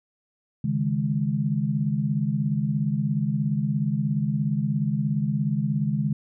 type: chord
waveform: sine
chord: C# suspended second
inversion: none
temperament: equal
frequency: 138.59 / 155.56 / 207.7 Hz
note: C#3 / D#3 / G#3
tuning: 0 / 0 / 0 cents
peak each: -26 / -26 / -26 dBFS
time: 0.64-6.13 s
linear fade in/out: 5 ms
effects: none